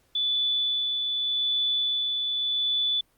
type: tone with tremolo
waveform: sine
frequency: 3474 Hz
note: A7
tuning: 23 cents flat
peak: -22 dBFS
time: 0.15-3.01 s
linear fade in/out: 5 ms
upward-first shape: sine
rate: 0.84 Hz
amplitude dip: 30%
effects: pink hiss -66 dBFS RMS until 3.17 s + Opus 48 kbps